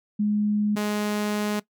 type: tone pair in turn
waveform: sine / sawtooth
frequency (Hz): 208.9 / 208.9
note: G#3 / G#3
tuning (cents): +10 / +10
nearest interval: unison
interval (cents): 0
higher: neither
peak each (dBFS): -20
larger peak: neither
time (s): 0.19-0.76 / 0.76-1.6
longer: second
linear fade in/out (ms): 10
effects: noise-tail reverb RT60 0.1 s tail -19 dB re dry